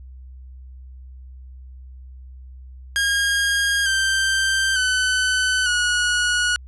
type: tone with pitch steps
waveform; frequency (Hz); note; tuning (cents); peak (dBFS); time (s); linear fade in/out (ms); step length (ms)
sawtooth; 1625 / 1566.9 / 1510.9 / 1456.9; G#6 / G6 / F#6 / F#6; -38 / -1 / +36 / -27; -14; 2.96-6.56; 0; 900
effects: added 64 Hz sine -37 dBFS peak until 6.67 s + resampled to 24000 Hz